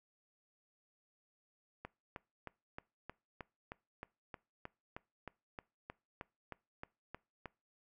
click train, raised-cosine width 0.5 ms, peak -29 dBFS, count 19, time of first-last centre 1.85-7.457 s, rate 3.21 Hz, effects noise-tail reverb RT60 0.3 s tail -23 dB re dry

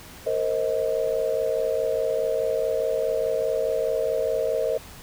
sine tone cluster, 458.2 / 523 / 630 Hz, A#4 / C5 / D#5, -30 / -1 / +21 cents, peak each -26 dBFS, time 0.26-4.78 s, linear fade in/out 10 ms, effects pink hiss -44 dBFS RMS until 5.02 s

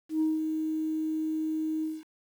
sine tone with ADSR envelope, 314.2 Hz, D#4, 17 cents sharp, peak -21 dBFS, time 0.09-2.04 s, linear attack 120 ms, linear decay 180 ms, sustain -6 dB, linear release 210 ms, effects tanh soft clip ceiling -20 dBFS + 9-bit

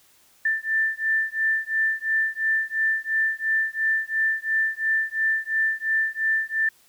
sine beating tone pair, 1774 / 1776.9 Hz, A6 / A6, +14 / +17 cents, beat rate 2.9 Hz, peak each -24 dBFS, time 0.45-6.69 s, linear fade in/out 5 ms, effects white hiss -58 dBFS RMS until 6.88 s

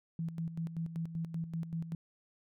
sine tone with tremolo, 164.81 Hz, E3, in tune, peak -33 dBFS, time 0.19-1.95 s, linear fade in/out 2 ms, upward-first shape square, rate 5.2 Hz, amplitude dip 65%, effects none

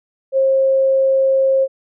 sine tone, 535 Hz, C5, 38 cents sharp, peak -11 dBFS, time 0.32-1.68 s, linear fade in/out 50 ms, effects none

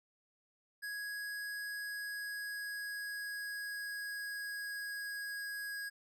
square tone with pitch glide, 1662 to 1649.6 Hz, G#6 to G#6, +1 to -12 cents, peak -40 dBFS, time 0.82-5.9 s, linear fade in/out 20 ms, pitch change -13 cents, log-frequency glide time 1.8-5.74 s, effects none

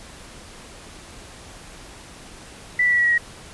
sine tone with pitch steps, 1975.5 / 1959.6 / 1943.8 / 1928.2 / 1912.6 / 1897.2 Hz, B6 / B6 / B6 / B6 / A#6 / A#6, 0 / -14 / -28 / -42 / +44 / +30 cents, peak -15 dBFS, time 2.79-3.18 s, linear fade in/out 5 ms, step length 65 ms, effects pink hiss -42 dBFS RMS until 3.53 s + resampled to 24000 Hz

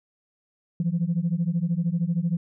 sine beating tone pair, 164.1 / 177.1 Hz, E3 / F3, -8 / +24 cents, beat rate 13 Hz, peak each -24 dBFS, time 0.8-2.37 s, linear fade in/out 2 ms, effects tanh soft clip ceiling -16 dBFS

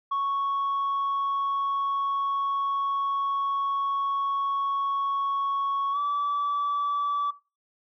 sine tone with pitch glide, 1108.7 to 1153.8 Hz, C#6 to D6, 0 to -31 cents, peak -22 dBFS, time 0.11-7.31 s, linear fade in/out 10 ms, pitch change +69 cents, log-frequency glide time 5.92-5.98 s, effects noise-tail reverb RT60 0.3 s tail -19 dB re dry + tanh soft clip ceiling -22 dBFS

